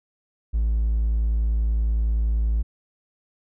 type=tone; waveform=triangle; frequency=55.3 Hz; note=A1; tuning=9 cents sharp; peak=-16 dBFS; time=0.53-2.63 s; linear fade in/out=20 ms; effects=tanh soft clip ceiling -13 dBFS